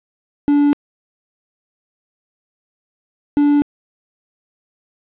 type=tone pair in turn; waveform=triangle; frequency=289.1 / 290.3 Hz; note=D4 / D4; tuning=-27 / -20 cents; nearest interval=unison; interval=7 cents; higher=second; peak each=-8 dBFS; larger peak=neither; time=0.48-0.73 / 3.37-3.62 s; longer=neither; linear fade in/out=0 ms; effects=resampled to 8000 Hz + 8-bit